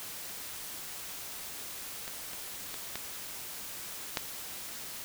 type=clicks; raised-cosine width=0.2 ms; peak=-22 / -26 / -21 / -18 / -11 dBFS; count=5; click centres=2.079 / 2.333 / 2.742 / 2.956 / 4.172 s; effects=white hiss -42 dBFS RMS until 5.04 s